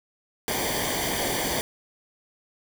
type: noise with comb filter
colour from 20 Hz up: pink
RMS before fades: -27 dBFS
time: 0.48-1.61 s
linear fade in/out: 0 ms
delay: 0.75 ms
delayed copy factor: -0.75
effects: none